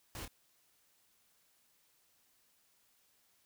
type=noise with echo; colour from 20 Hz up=pink; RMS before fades=-45 dBFS; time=0.15-0.25 s; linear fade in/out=0 ms; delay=28 ms; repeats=1; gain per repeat=-6 dB; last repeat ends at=0.278 s; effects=white hiss -72 dBFS RMS until 3.45 s